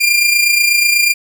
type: tone with amplitude modulation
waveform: sawtooth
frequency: 2395 Hz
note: D7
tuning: 33 cents sharp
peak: -4 dBFS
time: 0-1.14 s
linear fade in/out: 20 ms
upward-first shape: sine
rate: 28.2 Hz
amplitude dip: 50%
effects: none